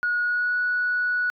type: tone with pitch glide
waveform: sine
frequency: 1450 to 1470.2 Hz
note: F#6 to F#6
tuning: -35 to -11 cents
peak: -20 dBFS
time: 0.03-1.3 s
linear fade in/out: 0 ms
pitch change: +24 cents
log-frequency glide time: 0.22-0.58 s
effects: tanh soft clip ceiling -16 dBFS